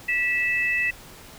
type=tone pair together; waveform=sine; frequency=1955.9 / 2624 Hz; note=B6 / E7; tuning=-17 / -9 cents; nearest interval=perfect fourth; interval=508 cents; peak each=-23 / -24 dBFS; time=0.08-0.91 s; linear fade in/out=10 ms; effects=pink hiss -45 dBFS RMS until 1.38 s